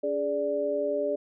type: tone cluster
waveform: sine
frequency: 285.6 / 415.8 / 585 Hz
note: D4 / G#4 / D5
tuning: -48 / +2 / -7 cents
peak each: -35 / -30 / -27 dBFS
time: 0.03-1.16 s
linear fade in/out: 10 ms
effects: none